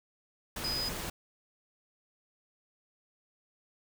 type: tone in noise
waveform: sine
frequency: 4983 Hz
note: D#8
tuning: 2 cents sharp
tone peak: -32 dBFS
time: 0.64-0.89 s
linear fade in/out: 5 ms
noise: pink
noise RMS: -38 dBFS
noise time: 0.56-1.1 s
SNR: +3 dB
effects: none